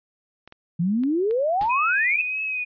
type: clicks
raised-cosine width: 0.3 ms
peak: -27 dBFS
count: 4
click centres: 0.476 / 0.524 / 1.036 / 1.31 s
type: exponential sweep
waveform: sine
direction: up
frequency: 162.1 to 2671 Hz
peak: -19 dBFS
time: 0.79-2.22 s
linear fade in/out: 10 ms
type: noise with exponential decay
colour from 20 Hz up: pink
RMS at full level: -33 dBFS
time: 1.61-1.79 s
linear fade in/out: 1 ms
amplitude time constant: 37 ms
type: tone with vibrato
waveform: sine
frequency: 2500 Hz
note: D#7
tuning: 8 cents sharp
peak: -24 dBFS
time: 1.69-2.65 s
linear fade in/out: 20 ms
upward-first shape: triangle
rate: 1.7 Hz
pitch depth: 62 cents each way
effects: resampled to 11025 Hz